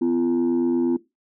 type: tone pair together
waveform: sine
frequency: 253.5 / 342 Hz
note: B3 / F4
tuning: +45 / -36 cents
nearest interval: perfect fourth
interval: 519 cents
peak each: -19 dBFS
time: 0.01-0.97 s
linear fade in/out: 10 ms
effects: noise-tail reverb RT60 0.2 s tail -18 dB re dry + tanh soft clip ceiling -15 dBFS